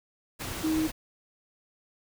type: tone in noise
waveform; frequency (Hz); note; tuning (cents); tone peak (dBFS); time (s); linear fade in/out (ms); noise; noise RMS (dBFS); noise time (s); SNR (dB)
sine; 315.1; D#4; +22; -24; 0.63-0.88; 20; pink; -36; 0.39-0.92; +9
effects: none